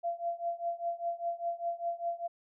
sine tone with tremolo, 685 Hz, F5, 34 cents flat, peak -28 dBFS, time 0.03-2.28 s, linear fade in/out 20 ms, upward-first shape triangle, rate 5 Hz, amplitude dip 95%, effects none

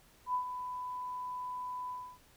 sine tone with ADSR envelope, 998 Hz, B5, 18 cents sharp, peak -28 dBFS, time 0.26-2.19 s, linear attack 81 ms, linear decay 96 ms, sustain -9 dB, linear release 290 ms, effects pink hiss -63 dBFS RMS until 2.36 s

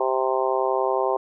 harmonic tone, 130.81 Hz, C3, in tune, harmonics 3 / 4 / 5 / 6 / 7 / 8, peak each -25 / -26 / -27 / -28 / -28 / -29 dBFS, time 0-1.17 s, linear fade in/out 5 ms, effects none

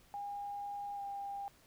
sine tone with pitch glide, 811 to 800.3 Hz, G#5 to G5, -41 to +36 cents, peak -39 dBFS, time 0.14-1.48 s, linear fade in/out 0 ms, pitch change -23 cents, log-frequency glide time 0.95-1.01 s, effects pink hiss -65 dBFS RMS until 1.66 s

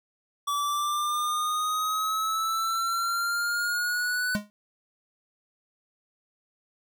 square exponential sweep, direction up, 1148 to 1497 Hz, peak -26 dBFS, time 0.47-4.36 s, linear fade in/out 10 ms
square tone with exponential decay, 207.7 Hz, G#3, in tune, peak -22 dBFS, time 4.35-4.5 s, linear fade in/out 0 ms, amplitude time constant 31 ms
effects none

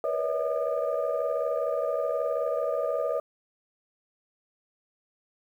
sine tone cluster, 479.9 / 498.8 / 564 / 637 / 1214 Hz, B4 / B4 / C#5 / D#5 / D#6, -50 / +17 / +30 / +41 / -43 cents, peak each -33 / -34 / -29 / -29 / -36 dBFS, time 0.04-3.2 s, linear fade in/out 2 ms, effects tanh soft clip ceiling -16 dBFS + 10-bit

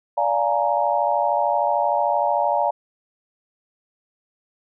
sine chord, Bb dominant seventh, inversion first, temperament just, 582.7 / 699.2 / 839.1 / 932.3 Hz, D5 / F5 / Ab5 / Bb5, -14 / +2 / +18 / 0 cents, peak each -23 dBFS, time 0.17-2.71 s, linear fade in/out 10 ms, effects none

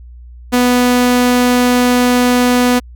sawtooth tone, 246.9 Hz, B3, in tune, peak -5 dBFS, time 0.52-2.8 s, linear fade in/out 20 ms, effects added 60 Hz sine -32 dBFS peak until 2.95 s

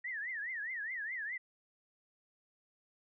sine tone with vibrato, 1859 Hz, A#6, 5 cents flat, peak -37 dBFS, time 0.04-1.38 s, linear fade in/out 10 ms, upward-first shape triangle, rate 4.8 Hz, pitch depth 240 cents each way, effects none

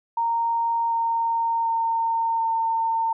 sine tone with pitch steps, 926 / 919.6 / 913.3 / 906.9 Hz, A#5 / A#5 / A#5 / A#5, -12 / -24 / -36 / -48 cents, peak -20 dBFS, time 0.17-3.13 s, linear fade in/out 5 ms, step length 740 ms, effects none

